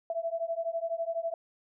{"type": "beating tone pair", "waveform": "sine", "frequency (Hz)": [659.3, 671.3], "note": ["E5", "E5"], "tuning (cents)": [0, 31], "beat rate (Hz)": 12, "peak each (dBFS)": [-33, -33], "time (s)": [0.1, 1.34], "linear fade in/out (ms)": 2, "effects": []}